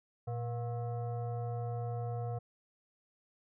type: tone with frequency modulation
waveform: sine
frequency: 116.54 Hz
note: A#2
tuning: in tune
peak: -34 dBFS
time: 0.27-2.39 s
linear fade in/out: 10 ms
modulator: 597 Hz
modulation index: 0.75
effects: none